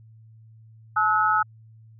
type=tone cluster; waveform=sine; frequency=861 / 1290 / 1468 Hz; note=A5 / E6 / F#6; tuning=-38 / -38 / -14 cents; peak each=-24 / -20 / -25 dBFS; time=0.96-1.43 s; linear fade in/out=10 ms; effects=added 111 Hz sine -47 dBFS peak until 1.99 s